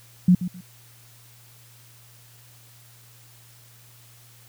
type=tone with echo; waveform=sine; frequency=180 Hz; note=F#3; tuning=47 cents flat; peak=-11 dBFS; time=0.28-0.35 s; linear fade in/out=5 ms; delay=130 ms; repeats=2; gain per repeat=-13 dB; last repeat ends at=0.61 s; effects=added 118 Hz sine -52 dBFS peak until 4.48 s + white hiss -53 dBFS RMS until 4.48 s